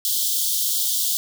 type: high-pass noise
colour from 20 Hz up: white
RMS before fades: -22 dBFS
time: 0.05-1.17 s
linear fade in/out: 0 ms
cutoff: 3100 Hz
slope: 96 dB/octave
effects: none